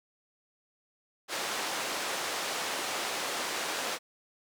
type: band-pass noise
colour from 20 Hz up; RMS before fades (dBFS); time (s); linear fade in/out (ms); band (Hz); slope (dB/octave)
pink; -34; 1.28-3.99; 50; 490 to 8400; 12
effects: none